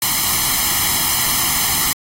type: noise with comb filter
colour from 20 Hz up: white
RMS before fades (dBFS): -17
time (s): 0.02-1.93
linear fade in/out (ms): 2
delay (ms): 0.97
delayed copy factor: +0.9
effects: AAC 48 kbps